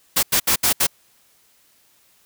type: noise bursts at uneven times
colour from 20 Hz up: white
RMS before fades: -17 dBFS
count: 5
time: 0.16-0.23 / 0.32-0.4 / 0.47-0.56 / 0.63-0.73 / 0.8-0.87 s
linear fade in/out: 10 ms
effects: white hiss -58 dBFS RMS until 2.25 s